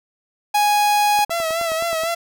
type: tone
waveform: 45% pulse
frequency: 830 Hz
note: G#5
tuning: 1 cent flat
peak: -14 dBFS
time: 0.54-1.25 s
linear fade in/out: 10 ms
type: click train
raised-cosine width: 1 ms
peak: -20 dBFS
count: 9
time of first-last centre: 1.19-2.036 s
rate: 9.46 Hz
type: tone with vibrato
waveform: sawtooth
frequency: 660 Hz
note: E5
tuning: 2 cents sharp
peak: -16 dBFS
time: 1.3-2.15 s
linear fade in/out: 10 ms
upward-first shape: sine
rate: 4 Hz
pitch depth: 53 cents each way
effects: none